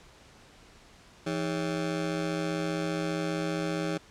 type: ring-modulated tone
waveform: 25% pulse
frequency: 241.5 Hz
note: B3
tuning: 39 cents flat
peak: -22 dBFS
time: 1.26-3.98 s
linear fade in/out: 10 ms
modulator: 73.2 Hz
effects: pink hiss -55 dBFS RMS until 4.1 s + low-pass 7000 Hz 12 dB/octave